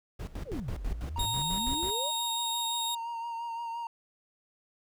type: noise with tremolo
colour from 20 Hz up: brown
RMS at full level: -36 dBFS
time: 0.19-1.91 s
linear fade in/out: 10 ms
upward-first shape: square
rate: 6.1 Hz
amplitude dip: 80%
type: exponential two-way sweep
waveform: sine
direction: down then up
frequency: 649 to 41.09 to 649 Hz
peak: -35 dBFS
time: 0.45-2.12 s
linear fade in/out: 50 ms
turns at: 0.83 s
type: tone with vibrato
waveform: triangle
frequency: 929 Hz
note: A#5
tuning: 6 cents flat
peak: -32 dBFS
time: 1.16-3.87 s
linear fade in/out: 2 ms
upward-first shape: sine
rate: 5.8 Hz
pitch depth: 27 cents each way
type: tone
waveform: sawtooth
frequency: 3729 Hz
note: A#7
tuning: in tune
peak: -28 dBFS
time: 1.19-2.95 s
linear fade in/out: 5 ms
effects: none